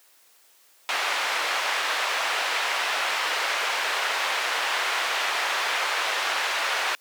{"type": "band-pass noise", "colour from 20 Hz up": "white", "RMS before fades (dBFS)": -26, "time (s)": [0.89, 6.95], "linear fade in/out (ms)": 0, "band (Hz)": [620, 2500], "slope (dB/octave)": 12, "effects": ["white hiss -58 dBFS RMS until 7 s", "high-pass 400 Hz 12 dB/octave"]}